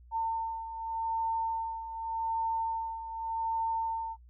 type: beating tone pair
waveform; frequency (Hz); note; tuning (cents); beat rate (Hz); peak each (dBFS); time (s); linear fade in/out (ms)
sine; 903 / 903.85; A5 / A5; +45 / +46; 0.85; -31 / -37; 0.11-4.17; 50
effects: noise-tail reverb RT60 0.1 s tail -24 dB re dry + added 60 Hz sine -52 dBFS peak until 4.29 s